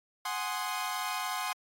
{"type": "chord", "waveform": "sawtooth", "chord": "Ab dominant seventh", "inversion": "third", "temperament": "equal", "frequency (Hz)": [740, 830.6, 1046.5, 1244.5], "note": ["Gb5", "Ab5", "C6", "Eb6"], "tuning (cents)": [0, 0, 0, 0], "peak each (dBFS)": [-34, -35, -32, -36], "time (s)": [0.25, 1.53], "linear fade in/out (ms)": 5, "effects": ["AAC 48 kbps"]}